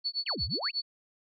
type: tone with tremolo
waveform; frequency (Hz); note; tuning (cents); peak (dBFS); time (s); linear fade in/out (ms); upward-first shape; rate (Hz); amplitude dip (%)
sine; 4435; C#8; 0; -27; 0.04-0.82; 20; sine; 8.4; 100
type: exponential two-way sweep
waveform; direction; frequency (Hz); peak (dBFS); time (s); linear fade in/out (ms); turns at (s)
sine; down then up; 3322 to 58.27 to 2958; -34; 0.26-0.71; 5; 0.44
effects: none